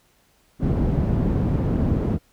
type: low-pass noise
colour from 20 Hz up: white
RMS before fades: -21 dBFS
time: 0.59-2.19 s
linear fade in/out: 50 ms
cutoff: 210 Hz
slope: 12 dB/octave
effects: pink hiss -61 dBFS RMS until 2.32 s